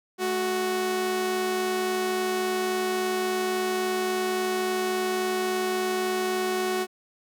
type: tone pair together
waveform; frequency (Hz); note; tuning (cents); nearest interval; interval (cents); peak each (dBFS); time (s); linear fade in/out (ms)
sawtooth; 216.8 / 370; A3 / F#4; -25 / 0; major sixth; 925; -30 / -21; 0.18-6.87; 50
effects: none